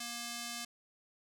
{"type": "tone with band-pass filter", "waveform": "square", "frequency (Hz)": 236.6, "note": "A#3", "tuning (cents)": 26, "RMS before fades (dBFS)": -42, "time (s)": [0, 0.65], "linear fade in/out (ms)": 5, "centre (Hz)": 6300, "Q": 0.7, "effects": []}